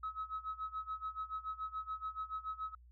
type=tone with tremolo; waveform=sine; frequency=1284 Hz; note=E6; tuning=46 cents flat; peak=-35 dBFS; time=0.03-2.75 s; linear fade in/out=5 ms; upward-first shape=sine; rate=7 Hz; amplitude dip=90%; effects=tanh soft clip ceiling -33 dBFS + added 60 Hz sine -57 dBFS peak until 2.91 s